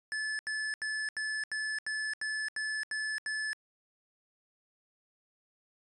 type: tone bursts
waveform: square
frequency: 1732 Hz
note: A6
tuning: 28 cents flat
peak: -33 dBFS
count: 10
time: 0.12-3.531 s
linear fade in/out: 0 ms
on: 270 ms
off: 79 ms
effects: resampled to 24000 Hz